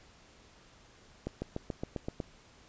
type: accelerating click train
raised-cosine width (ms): 2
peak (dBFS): -21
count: 8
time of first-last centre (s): 1.27-2.202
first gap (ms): 150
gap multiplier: 0.96
effects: pink hiss -59 dBFS RMS until 2.68 s + resampled to 16000 Hz